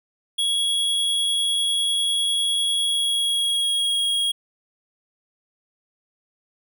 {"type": "tone with pitch glide", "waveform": "square", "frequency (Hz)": [3331, 3289], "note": ["G#7", "G#7"], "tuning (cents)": [4, -18], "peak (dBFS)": -20, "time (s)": [0.38, 4.32], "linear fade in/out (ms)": 10, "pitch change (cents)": -22, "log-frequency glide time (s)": [2.79, 4.03], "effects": []}